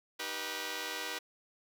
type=chord; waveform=5% pulse; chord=Eb augmented; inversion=none; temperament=just; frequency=311.1 / 388.9 / 486.1 Hz; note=Eb4 / G4 / B4; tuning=0 / -14 / -28 cents; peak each=-32 / -32 / -28 dBFS; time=0.19-1.19 s; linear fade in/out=10 ms; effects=none